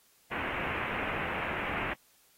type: low-pass noise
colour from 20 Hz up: white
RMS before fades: -35 dBFS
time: 0.31-1.94 s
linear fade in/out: 10 ms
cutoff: 2600 Hz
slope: 48 dB/octave
effects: white hiss -65 dBFS RMS until 2.37 s + AAC 48 kbps